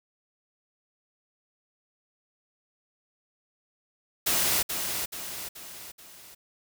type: noise with echo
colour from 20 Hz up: white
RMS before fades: -25 dBFS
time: 4.26-4.63 s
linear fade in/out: 10 ms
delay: 430 ms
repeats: 4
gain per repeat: -6 dB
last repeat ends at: 6.35 s
effects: none